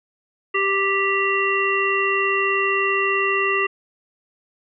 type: harmonic tone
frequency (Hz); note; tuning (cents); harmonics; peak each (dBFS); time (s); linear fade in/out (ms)
392.3; G4; +1; 1 / 3 / 5 / 7; -23 / -23 / -23 / -23; 0.54-3.67; 10
effects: none